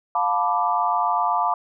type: chord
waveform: sine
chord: B half-diminished seventh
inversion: second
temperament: equal with one note detuned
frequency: 708.6 / 880 / 987.8 / 1174.7 Hz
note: F5 / A5 / B5 / D6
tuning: +25 / 0 / 0 / 0 cents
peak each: -24 dBFS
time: 0.15-1.54 s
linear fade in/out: 2 ms
effects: none